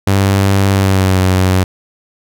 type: tone with pitch glide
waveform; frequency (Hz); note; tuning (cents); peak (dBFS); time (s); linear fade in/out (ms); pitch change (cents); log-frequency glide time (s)
sawtooth; 98 to 93.14; G2 to F#2; 0 to +12; -5; 0.07-1.64; 5; -88; 0.72-1.21
effects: none